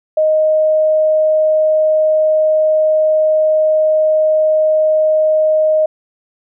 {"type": "tone", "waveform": "sine", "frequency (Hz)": 622.3, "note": "D#5", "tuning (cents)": 0, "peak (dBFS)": -9, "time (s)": [0.17, 5.86], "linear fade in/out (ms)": 5, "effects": []}